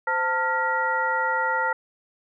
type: tone cluster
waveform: sine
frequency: 517 / 896 / 1394 / 1915 Hz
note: C5 / A5 / F6 / A#6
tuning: -21 / +31 / -4 / +46 cents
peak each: -30 / -25 / -25 / -29 dBFS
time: 0.07-1.73 s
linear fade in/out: 5 ms
effects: none